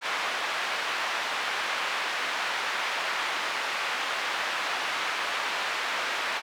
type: band-pass noise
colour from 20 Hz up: pink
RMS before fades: -30 dBFS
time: 0.01-6.42 s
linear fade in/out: 50 ms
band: 990 to 3000 Hz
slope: 12 dB/octave
effects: none